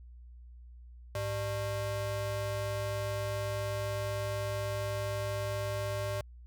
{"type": "ring-modulated tone", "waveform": "square", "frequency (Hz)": 246.9, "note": "B3", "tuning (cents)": 0, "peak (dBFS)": -30, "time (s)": [1.15, 6.21], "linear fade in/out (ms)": 2, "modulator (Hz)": 351, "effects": ["added 60 Hz sine -48 dBFS peak until 6.46 s"]}